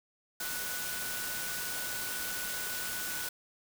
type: tone in noise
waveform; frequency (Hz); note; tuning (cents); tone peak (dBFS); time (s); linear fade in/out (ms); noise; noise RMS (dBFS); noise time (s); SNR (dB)
sine; 1480; F#6; 0; -41; 0.4-3.29; 5; white; -37; 0.4-3.29; -7
effects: none